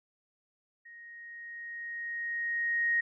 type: tone with level ramp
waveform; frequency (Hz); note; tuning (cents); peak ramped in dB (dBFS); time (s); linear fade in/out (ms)
sine; 1872; A#6; +7; -48 to -24; 0.85-3.01; 10
effects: none